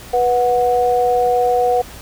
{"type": "tone pair together", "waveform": "sine", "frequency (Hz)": [490.3, 734], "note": ["B4", "F#5"], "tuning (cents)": [-13, -14], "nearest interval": "perfect fifth", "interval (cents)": 699, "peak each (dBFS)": -15, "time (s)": [0.13, 1.82], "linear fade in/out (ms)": 10, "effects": ["added 58 Hz sine -41 dBFS peak until 2.01 s", "pink hiss -37 dBFS RMS until 2.01 s"]}